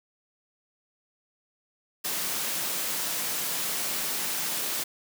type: high-pass noise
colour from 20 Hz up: white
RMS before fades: -30 dBFS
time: 2.04-4.84 s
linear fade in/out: 10 ms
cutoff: 130 Hz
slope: 48 dB/octave
effects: none